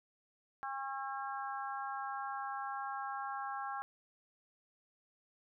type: harmonic tone with a mistuned harmonic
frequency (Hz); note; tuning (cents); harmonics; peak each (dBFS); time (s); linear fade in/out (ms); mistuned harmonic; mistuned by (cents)
269.9; C#4; -46; 3 / 4 / 5 / 6; -41 / -43 / -45 / -47; 0.63-3.82; 0; 4; +18
effects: none